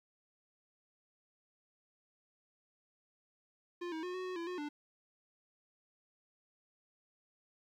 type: tone with pitch steps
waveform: square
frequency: 350.6 / 319.2 / 360.9 / 369.7 / 367.7 / 337.4 / 361.7 / 294.7 Hz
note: F4 / D#4 / F#4 / F#4 / F#4 / E4 / F#4 / D4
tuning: +7 / +44 / -43 / -1 / -11 / +40 / -39 / +6 cents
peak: -39 dBFS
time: 3.81-4.69 s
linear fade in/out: 10 ms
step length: 110 ms
effects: low-pass 4000 Hz 12 dB/octave + 12-bit